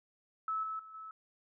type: tone with level steps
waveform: sine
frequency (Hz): 1302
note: E6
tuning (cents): -22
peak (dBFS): -32 / -36 / -49 / -44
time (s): 0.48-1.11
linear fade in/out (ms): 2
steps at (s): 0.63 / 0.79 / 0.94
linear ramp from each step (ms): 5
effects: none